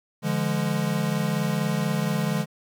square chord, D diminished, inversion none, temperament equal with one note detuned, 146.83 / 171.12 / 207.7 Hz, D3 / F3 / Ab3, 0 / -35 / 0 cents, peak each -28 dBFS, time 0.22-2.46 s, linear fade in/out 50 ms, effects 10-bit

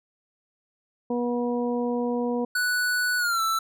harmonic tone, 241.9 Hz, B3, 36 cents flat, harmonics 1 / 2 / 3 / 4, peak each -26 / -27 / -36 / -36 dBFS, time 1.1-2.45 s, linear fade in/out 5 ms
square tone with pitch glide, 1480 to 1326.2 Hz, F#6 to E6, 0 to +10 cents, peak -23 dBFS, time 2.55-3.59 s, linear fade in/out 5 ms, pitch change -190 cents, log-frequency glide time 3.18-3.41 s
effects none

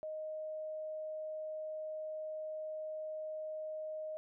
sine tone, 622.3 Hz, D#5, in tune, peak -39 dBFS, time 0.03-4.17 s, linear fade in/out 0 ms, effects none

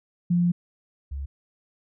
sine tone pair in turn, 174.61 / 69.33 Hz, F3 / C#2, 0 / +1 cents, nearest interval octave + major third, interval 1599 cents, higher first, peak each -18 / -29 dBFS, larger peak first, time 0.3-0.52 / 1.11-1.26 s, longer first, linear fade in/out 10 ms, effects none

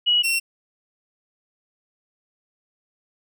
sine / sawtooth tone pair in turn, 2916 / 2722 Hz, F#7 / F7, -26 / -45 cents, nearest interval minor second, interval 119 cents, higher first, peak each -15 / -16 dBFS, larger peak first, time 0.06-0.23 / 0.23-0.4 s, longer neither, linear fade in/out 20 ms, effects none

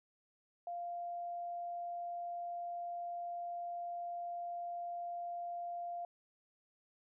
sine tone, 696 Hz, F5, 6 cents flat, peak -39 dBFS, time 0.67-6.05 s, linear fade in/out 2 ms, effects none

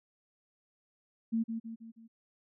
sine tone with echo, 226.6 Hz, A#3, 49 cents flat, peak -27 dBFS, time 1.32-1.44 s, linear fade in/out 20 ms, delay 160 ms, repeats 4, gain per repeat -6 dB, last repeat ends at 2.08 s, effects none

